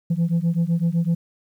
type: beating tone pair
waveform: sine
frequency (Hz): 164.81 / 172.71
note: E3 / F3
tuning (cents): 0 / -19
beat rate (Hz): 7.9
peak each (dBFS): -19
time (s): 0.1-1.15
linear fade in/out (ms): 10
effects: tanh soft clip ceiling -15 dBFS + 9-bit